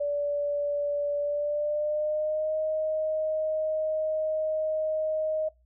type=tone with pitch glide; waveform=sine; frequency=579 to 624.2 Hz; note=D5 to D#5; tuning=-25 to +5 cents; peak=-25 dBFS; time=0-5.49 s; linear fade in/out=10 ms; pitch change=+130 cents; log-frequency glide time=1.19-2.56 s; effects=noise-tail reverb RT60 0.2 s tail -21 dB re dry + added 60 Hz sine -60 dBFS peak until 5.65 s